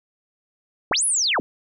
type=linear two-way sweep; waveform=sine; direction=up then down; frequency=139.2 to 10710 to 139.2 Hz; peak=-18 dBFS; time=0.91-1.4 s; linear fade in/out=0 ms; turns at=1.05 s; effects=none